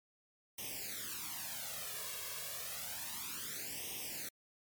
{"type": "noise with flanger", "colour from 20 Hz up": "white", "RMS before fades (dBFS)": -43, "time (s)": [0.58, 4.29], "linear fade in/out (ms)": 5, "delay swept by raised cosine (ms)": [0.34, 1.84], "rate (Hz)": 0.3, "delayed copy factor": 0.95, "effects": ["high-pass 80 Hz 12 dB/octave", "MP3 96 kbps"]}